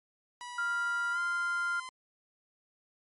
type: tone with pitch glide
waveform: sawtooth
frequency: 976 to 1030.5 Hz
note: B5 to C6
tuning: -21 to -27 cents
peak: -37 dBFS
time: 0.41-1.89 s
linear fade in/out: 0 ms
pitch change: +94 cents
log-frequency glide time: 1.12-1.19 s
type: tone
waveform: sine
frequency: 1396.9 Hz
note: F6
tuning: in tune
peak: -29 dBFS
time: 0.58-1.8 s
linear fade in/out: 5 ms
effects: MP3 48 kbps